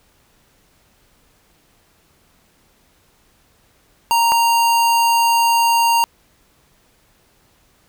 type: tone pair in turn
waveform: square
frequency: 930 / 930 Hz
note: A#5 / A#5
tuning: -4 / -4 cents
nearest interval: unison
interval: 0 cents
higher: neither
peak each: -13 dBFS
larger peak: neither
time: 4.11-4.32 / 4.32-6.04 s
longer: second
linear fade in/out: 0 ms
effects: pink hiss -57 dBFS RMS until 7.88 s